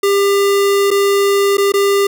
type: tone with dropouts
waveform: square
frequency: 399.3 Hz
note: G4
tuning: 32 cents sharp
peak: -11 dBFS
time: 0.03-2.07 s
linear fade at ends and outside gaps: 5 ms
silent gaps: 0.906-0.912 / 1.571-1.58 / 1.721-1.738 s
effects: none